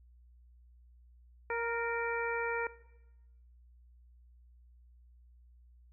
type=harmonic tone with a mistuned harmonic; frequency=466.9 Hz; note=A#4; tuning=3 cents sharp; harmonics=1 / 2 / 3 / 4 / 5; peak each=-35 / -38 / -40 / -41 / -42 dBFS; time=1.5-2.67 s; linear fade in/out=2 ms; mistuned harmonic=4; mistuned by=-24 cents; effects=noise-tail reverb RT60 1.0 s tail -18 dB re dry + added 60 Hz sine -57 dBFS peak until 5.92 s